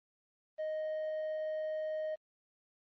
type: tone with quantisation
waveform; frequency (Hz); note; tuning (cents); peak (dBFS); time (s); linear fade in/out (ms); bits
triangle; 622.3; D#5; 0; -32; 0.58-2.16; 20; 10
effects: low-pass 3000 Hz 12 dB/octave + MP3 32 kbps